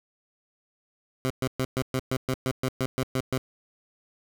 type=tone bursts; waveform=15% pulse; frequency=130.4 Hz; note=C3; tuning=5 cents flat; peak=-18 dBFS; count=13; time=1.25-3.379 s; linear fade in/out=0 ms; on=53 ms; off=120 ms; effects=none